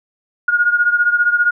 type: beating tone pair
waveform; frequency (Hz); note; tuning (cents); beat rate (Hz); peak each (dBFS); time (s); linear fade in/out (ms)
sine; 1431 / 1446; F6 / F#6; +42 / -40; 15; -13 / -17; 0.48-1.51; 5
effects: none